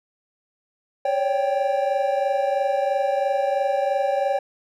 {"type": "tone cluster", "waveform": "triangle", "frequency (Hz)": [548, 571, 785], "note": ["C#5", "D5", "G5"], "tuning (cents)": [-20, -49, 2], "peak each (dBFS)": -22, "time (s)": [1.05, 4.39], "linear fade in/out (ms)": 5, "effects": []}